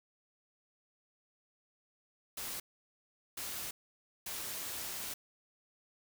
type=noise bursts at uneven times; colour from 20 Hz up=white; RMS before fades=-41 dBFS; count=3; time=2.37-2.6 / 3.37-3.71 / 4.26-5.14 s; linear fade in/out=5 ms; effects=none

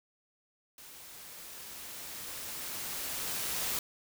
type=noise with level ramp; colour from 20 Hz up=white; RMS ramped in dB=-51 to -33 dBFS; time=0.78-3.79 s; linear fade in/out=2 ms; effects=none

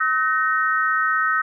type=tone cluster; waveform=sine; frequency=1284 / 1520 / 1856 Hz; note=E6 / F#6 / A#6; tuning=-46 / +46 / -8 cents; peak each=-20 / -22 / -24 dBFS; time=0-1.42 s; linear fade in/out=10 ms; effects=none

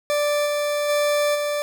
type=tone with level steps; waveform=40% pulse; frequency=587.3 Hz; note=D5; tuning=in tune; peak=-18 / -20 / -17 / -21 dBFS; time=0.1-1.62 s; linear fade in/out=0 ms; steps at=0.45 / 0.88 / 1.34 s; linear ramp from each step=20 ms; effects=none

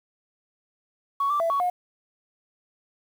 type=tone with pitch steps; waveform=sine; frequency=1116 / 1170 / 666 / 1119 / 718 Hz; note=C#6 / D6 / E5 / C#6 / F5; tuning=+11 / -7 / +18 / +16 / +48 cents; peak=-20 dBFS; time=1.2-1.7 s; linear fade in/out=5 ms; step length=100 ms; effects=tanh soft clip ceiling -17 dBFS + 8-bit

